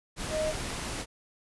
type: tone in noise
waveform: sine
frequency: 622.3 Hz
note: D#5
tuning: in tune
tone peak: -27 dBFS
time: 0.3-0.54 s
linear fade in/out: 50 ms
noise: pink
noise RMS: -35 dBFS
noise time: 0.16-1.06 s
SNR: +5 dB
effects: resampled to 24000 Hz